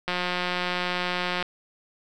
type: click train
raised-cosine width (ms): 0.3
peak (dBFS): -11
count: 242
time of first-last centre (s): 0.08-1.426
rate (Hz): 179
effects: none